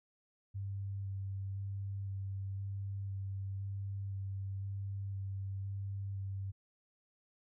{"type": "tone with vibrato", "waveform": "sine", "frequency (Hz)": 98, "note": "G2", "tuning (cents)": 0, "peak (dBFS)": -37, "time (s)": [0.54, 6.52], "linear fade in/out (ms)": 20, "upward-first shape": "square", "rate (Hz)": 0.98, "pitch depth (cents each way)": 11, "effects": []}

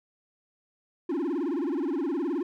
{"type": "tone with vibrato", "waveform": "triangle", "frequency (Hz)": 311.1, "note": "D#4", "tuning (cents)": 0, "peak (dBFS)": -24, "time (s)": [1.09, 2.43], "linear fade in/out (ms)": 5, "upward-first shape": "sine", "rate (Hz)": 19, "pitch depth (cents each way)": 270, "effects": []}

